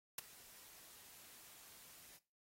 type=noise with ADSR envelope; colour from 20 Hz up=white; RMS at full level=-39 dBFS; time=0.18-2.19 s; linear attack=5 ms; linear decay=13 ms; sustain=-21 dB; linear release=29 ms; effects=noise-tail reverb RT60 0.3 s tail -17 dB re dry + AAC 48 kbps